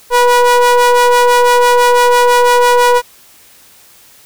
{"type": "ring-modulated tone", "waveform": "square", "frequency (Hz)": 243, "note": "B3", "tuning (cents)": -28, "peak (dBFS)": -4, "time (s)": [0.1, 3.02], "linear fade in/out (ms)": 50, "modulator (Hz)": 732, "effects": ["white hiss -43 dBFS RMS until 4.25 s"]}